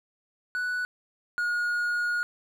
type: tone pair in turn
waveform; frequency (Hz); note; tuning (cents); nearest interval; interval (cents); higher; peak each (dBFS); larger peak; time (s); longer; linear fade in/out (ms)
triangle; 1480 / 1439.5; F#6 / F#6; 0 / -48; unison; 48; first; -25 / -23; second; 0.55-0.85 / 1.38-2.23; second; 0
effects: none